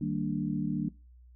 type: chord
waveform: sine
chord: Eb major seventh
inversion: none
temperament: equal with one note detuned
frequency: 155.56 / 196 / 230.4 / 293.7 Hz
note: Eb3 / G3 / Bb3 / D4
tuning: 0 / 0 / -20 / 0 cents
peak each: -34 dBFS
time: 0.01-0.89 s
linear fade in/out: 5 ms
effects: noise-tail reverb RT60 0.3 s tail -22 dB re dry + added 61 Hz sine -52 dBFS peak until 1.35 s